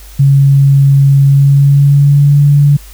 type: tone with pitch glide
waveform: sine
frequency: 138.59 to 143.98 Hz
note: C#3 to D3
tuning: 0 to -34 cents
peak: -3 dBFS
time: 0.19-2.77 s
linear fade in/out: 10 ms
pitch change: +66 cents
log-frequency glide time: 1.24-2.39 s
effects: added 50 Hz sine -31 dBFS peak until 2.93 s + white hiss -38 dBFS RMS until 2.93 s